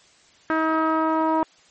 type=tone with low-pass filter sweep; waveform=sawtooth; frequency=318.4 Hz; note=D#4; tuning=40 cents sharp; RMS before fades=-21 dBFS; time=0.5-1.43 s; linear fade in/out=0 ms; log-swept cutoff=1500 to 990 Hz; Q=4; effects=white hiss -55 dBFS RMS until 1.7 s + MP3 32 kbps